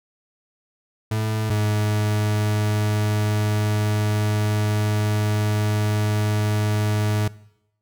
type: tone pair in turn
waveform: 40% pulse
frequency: 108.9 / 105.68 Hz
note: A2 / G#2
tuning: -17 / +31 cents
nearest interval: minor second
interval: 52 cents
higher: first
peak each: -20 / -18 dBFS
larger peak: second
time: 1.11-1.5 / 1.5-7.28 s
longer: second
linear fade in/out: 5 ms
effects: noise-tail reverb RT60 0.8 s tail -20 dB re dry